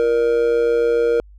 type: tone with amplitude modulation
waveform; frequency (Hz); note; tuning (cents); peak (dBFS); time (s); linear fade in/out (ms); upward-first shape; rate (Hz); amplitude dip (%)
triangle; 470; A#4; +14; -9; 0-1.2; 0; sine; 127; 65
effects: added 50 Hz sine -41 dBFS peak until 1.38 s